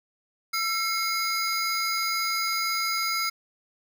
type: tone cluster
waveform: square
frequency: 1341 / 2161 / 4919 Hz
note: E6 / C#7 / D#8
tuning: +29 / -45 / -21 cents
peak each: -30 dBFS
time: 0.53-3.3 s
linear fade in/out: 10 ms
effects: none